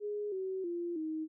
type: tone with pitch steps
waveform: sine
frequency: 415.3 / 378.6 / 345.2 / 314.7 Hz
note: G#4 / F#4 / F4 / D#4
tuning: 0 / +40 / -20 / +20 cents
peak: -34 dBFS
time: 0-1.28 s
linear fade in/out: 50 ms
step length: 320 ms
effects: none